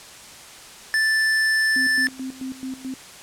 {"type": "tone", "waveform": "square", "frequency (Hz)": 1760, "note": "A6", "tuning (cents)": 0, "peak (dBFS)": -18, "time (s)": [0.94, 2.07], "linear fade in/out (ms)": 0}
{"type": "tone with tremolo", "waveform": "sine", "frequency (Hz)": 261.6, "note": "C4", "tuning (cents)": 0, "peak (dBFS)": -27, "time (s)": [1.76, 2.94], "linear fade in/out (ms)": 2, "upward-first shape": "square", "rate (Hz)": 4.6, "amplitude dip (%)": 80}
{"effects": ["white hiss -42 dBFS RMS until 3.22 s", "low-pass 9000 Hz 12 dB/octave"]}